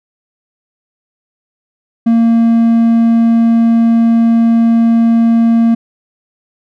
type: tone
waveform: triangle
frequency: 230 Hz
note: A#3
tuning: 23 cents flat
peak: -4 dBFS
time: 2.06-5.75 s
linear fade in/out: 10 ms
effects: none